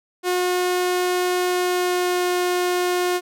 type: tone with pitch glide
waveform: sawtooth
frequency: 360.9 to 358.4 Hz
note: F#4 to F4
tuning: -43 to +45 cents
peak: -15 dBFS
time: 0.23-3.21 s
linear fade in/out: 50 ms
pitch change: -12 cents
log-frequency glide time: 1.43-2.3 s
effects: none